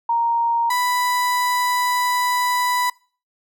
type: tone pair in turn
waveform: sine / 35% pulse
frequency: 932.3 / 988.9 Hz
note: A#5 / B5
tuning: 0 / +2 cents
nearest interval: minor second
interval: 102 cents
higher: second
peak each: -16 dBFS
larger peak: neither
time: 0.09-0.7 / 0.7-2.9 s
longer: second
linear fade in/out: 5 ms
effects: noise-tail reverb RT60 0.4 s tail -24 dB re dry